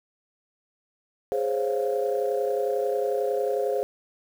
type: chord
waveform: sine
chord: Db major seventh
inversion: second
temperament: equal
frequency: 415.3 / 523.3 / 554.4 / 698.5 Hz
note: Ab4 / C5 / Db5 / F5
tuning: 0 / 0 / 0 / 0 cents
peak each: -26 / -26 / -32 / -32 dBFS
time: 1.32-3.83 s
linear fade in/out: 0 ms
effects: tanh soft clip ceiling -14 dBFS + 8-bit